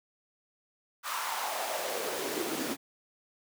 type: noise with high-pass filter sweep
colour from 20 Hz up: pink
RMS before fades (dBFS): -34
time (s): 1.03-2.77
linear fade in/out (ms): 50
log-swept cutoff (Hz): 1200 to 240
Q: 3.4
effects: none